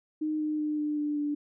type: tone with pitch steps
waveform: sine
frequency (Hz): 308 / 305 / 302 / 299.1 / 296.1 / 293.2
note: D#4 / D#4 / D4 / D4 / D4 / D4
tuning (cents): -17 / -34 / +48 / +32 / +14 / -3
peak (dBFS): -27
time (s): 0.21-1.35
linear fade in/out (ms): 10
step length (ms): 190
effects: none